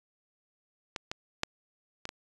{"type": "clicks", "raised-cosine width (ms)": 0.2, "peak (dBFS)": [-17, -17, -10, -19, -22], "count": 5, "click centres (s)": [0.962, 1.115, 1.434, 2.054, 2.091], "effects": ["resampled to 24000 Hz"]}